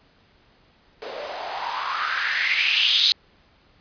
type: noise with band-pass filter sweep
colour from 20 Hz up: blue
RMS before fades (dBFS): -23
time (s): 1.02-3.12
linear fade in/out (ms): 0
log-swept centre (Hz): 460 to 4000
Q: 5
effects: pink hiss -58 dBFS RMS until 3.8 s + resampled to 11025 Hz